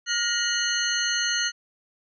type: tone cluster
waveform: sine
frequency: 1426 / 1876 / 2943 / 4270 / 6270 Hz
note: F6 / A#6 / F#7 / C8 / G8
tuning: +36 / +11 / -10 / +34 / -1 cents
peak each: -29 dBFS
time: 0.06-1.52 s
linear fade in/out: 50 ms
effects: none